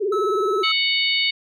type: tone with vibrato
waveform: sine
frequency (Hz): 400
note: G4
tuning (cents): +35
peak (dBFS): -19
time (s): 0-0.64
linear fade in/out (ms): 20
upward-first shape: triangle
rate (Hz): 19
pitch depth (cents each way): 180
type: tone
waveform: triangle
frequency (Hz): 1300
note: E6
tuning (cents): -24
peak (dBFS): -21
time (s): 0.12-0.72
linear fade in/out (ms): 5
type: harmonic tone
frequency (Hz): 740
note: F#5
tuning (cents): 0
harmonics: 3 / 4 / 5 / 6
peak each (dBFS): -22 / -23 / -24 / -25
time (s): 0.63-1.31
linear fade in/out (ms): 10
effects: none